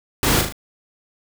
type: noise with echo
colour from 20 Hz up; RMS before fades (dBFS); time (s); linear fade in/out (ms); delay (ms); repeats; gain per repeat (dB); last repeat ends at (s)
pink; -18; 0.23-0.41; 0; 38; 3; -5; 0.524
effects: none